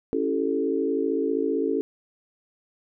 sine chord, A dominant seventh, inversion first, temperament equal with one note detuned, 277.2 / 329.6 / 384.4 / 440 Hz, C#4 / E4 / G4 / A4, 0 / 0 / -34 / 0 cents, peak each -27 / -29 / -29 / -26 dBFS, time 0.13-1.81 s, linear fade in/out 0 ms, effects none

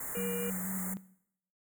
white band-stop noise, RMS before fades -39 dBFS, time 0-0.94 s, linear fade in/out 5 ms, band 2100 to 6800 Hz, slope 96 dB/octave
harmonic tone, 476.6 Hz, A#4, 38 cents sharp, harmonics 1 / 3 / 5 / 6, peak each -36 / -52 / -48 / -51 dBFS, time 0.15-0.5 s, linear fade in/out 2 ms
sine tone with vibrato, 187.6 Hz, F#3, 24 cents sharp, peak -35 dBFS, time 0.17-0.97 s, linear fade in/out 0 ms, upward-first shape square, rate 4.1 Hz, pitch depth 22 cents each way
effects noise-tail reverb RT60 0.7 s tail -19 dB re dry

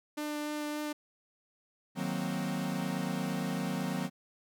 sawtooth tone with vibrato, 298.6 Hz, D4, 29 cents sharp, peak -30 dBFS, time 0.17-0.93 s, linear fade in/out 10 ms, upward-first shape triangle, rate 3.5 Hz, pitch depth 10 cents each way
45% pulse chord, C half-diminished seventh, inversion first, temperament equal, 155.56 / 185 / 233.1 / 261.6 Hz, Eb3 / Gb3 / Bb3 / C4, 0 / 0 / 0 / 0 cents, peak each -39 / -35 / -39 / -38 dBFS, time 1.95-4.1 s, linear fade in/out 50 ms
effects none

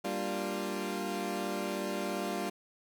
20% pulse chord, G minor seventh, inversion none, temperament equal, 196 / 233.1 / 293.7 / 349.2 Hz, G3 / Bb3 / D4 / F4, 0 / 0 / 0 / 0 cents, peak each -32 / -36 / -36 / -33 dBFS, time 0.04-2.5 s, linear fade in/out 10 ms, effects none

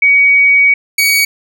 sine / sawtooth tone pair in turn, 2255 / 2255 Hz, C#7 / C#7, +29 / +29 cents, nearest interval unison, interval 0 cents, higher neither, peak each -5 dBFS, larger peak neither, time 0.02-0.74 / 0.98-1.25 s, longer first, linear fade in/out 5 ms, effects none

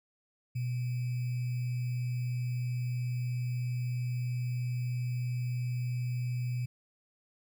sine tone with sample-and-hold, 123.47 Hz, B2, in tune, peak -30 dBFS, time 0.55-6.66 s, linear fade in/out 10 ms, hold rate 2450 Hz, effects none

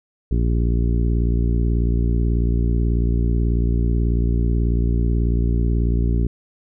harmonic tone, 58.27 Hz, A#1, in tune, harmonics 1 / 2 / 3 / 4 / 5 / 6 / 7, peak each -17 / -23 / -27 / -29 / -31 / -33 / -34 dBFS, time 0.31-6.27 s, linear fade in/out 5 ms, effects none

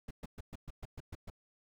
brown noise bursts, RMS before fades -43 dBFS, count 9, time 0.08-1.301 s, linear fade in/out 5 ms, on 29 ms, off 120 ms, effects none

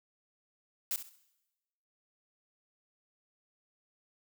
blue noise with echo, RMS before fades -33 dBFS, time 0.91-0.96 s, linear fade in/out 0 ms, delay 66 ms, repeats 3, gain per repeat -11 dB, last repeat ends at 1.158 s, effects noise-tail reverb RT60 1.0 s tail -19 dB re dry

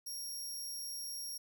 20% pulse tone, 5588 Hz, F8, in tune, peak -35 dBFS, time 0.06-1.38 s, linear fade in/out 10 ms, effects none

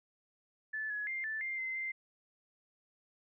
sine tone with pitch steps, 1742 / 1688 / 2103 / 1758 / 2102 / 2065 / 2086 Hz, A6 / G#6 / C7 / A6 / C7 / C7 / C7, -18 / +28 / +8 / -2 / +7 / -23 / -6 cents, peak -35 dBFS, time 0.73-1.92 s, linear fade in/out 10 ms, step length 170 ms, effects none

